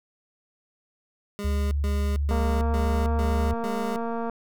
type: tone bursts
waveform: 25% pulse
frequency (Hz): 204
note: G#3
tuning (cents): -31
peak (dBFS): -27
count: 6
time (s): 1.39-3.96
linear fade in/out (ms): 0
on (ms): 320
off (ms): 130
type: tone with pitch glide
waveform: sine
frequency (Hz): 71.7 to 73.29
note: D2 to D2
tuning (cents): -41 to -3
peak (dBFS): -22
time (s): 1.44-3.54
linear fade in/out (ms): 10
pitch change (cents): +38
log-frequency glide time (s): 2.5-3.1
type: click train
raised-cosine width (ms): 1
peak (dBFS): -18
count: 460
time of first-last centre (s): 2.31-4.297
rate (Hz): 231
effects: none